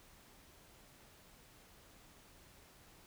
silence, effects pink hiss -62 dBFS RMS until 3.06 s

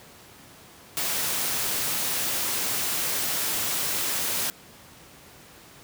white noise, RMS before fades -27 dBFS, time 0.97-4.5 s, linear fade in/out 0 ms, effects pink hiss -49 dBFS RMS until 5.83 s + high-pass 80 Hz 12 dB/octave

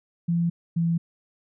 sine tone pair in turn, 170 / 167.66 Hz, F3 / E3, -46 / +30 cents, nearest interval unison, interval 24 cents, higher first, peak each -20 dBFS, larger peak neither, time 0.28-0.5 / 0.76-0.98 s, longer neither, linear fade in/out 10 ms, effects none

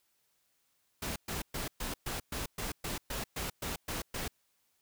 pink noise bursts, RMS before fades -37 dBFS, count 13, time 1.02-4.28 s, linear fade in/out 5 ms, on 140 ms, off 120 ms, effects white hiss -75 dBFS RMS until 4.81 s

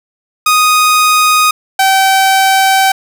sawtooth tone pair in turn, 1244.5 / 770.7 Hz, D#6 / G5, 0 / -30 cents, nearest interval minor sixth, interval 830 cents, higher first, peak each -3 dBFS, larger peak neither, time 0.46-1.51 / 1.79-2.92 s, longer second, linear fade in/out 5 ms, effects none

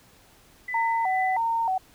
sine tone with tremolo, 1998 Hz, B6, 20 cents sharp, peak -27 dBFS, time 0.68-1.37 s, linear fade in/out 5 ms, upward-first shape triangle, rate 2.3 Hz, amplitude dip 60%
sine tone with vibrato, 830.6 Hz, G#5, in tune, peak -22 dBFS, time 0.74-1.78 s, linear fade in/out 5 ms, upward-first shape square, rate 1.6 Hz, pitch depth 170 cents each way
effects pink hiss -56 dBFS RMS until 1.94 s

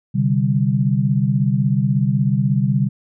sine chord, C suspended second, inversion none, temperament equal with one note detuned, 130.44 / 146.83 / 196 Hz, C3 / D3 / G3, -5 / 0 / 0 cents, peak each -18 / -19 / -19 dBFS, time 0.14-2.89 s, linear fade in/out 20 ms, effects none

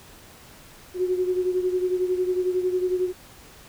sine beating tone pair, 363.9 / 374.9 Hz, F#4 / F#4, -29 / +23 cents, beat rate 11 Hz, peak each -22 / -28 dBFS, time 0.94-3.13 s, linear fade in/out 50 ms, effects pink hiss -48 dBFS RMS until 3.68 s

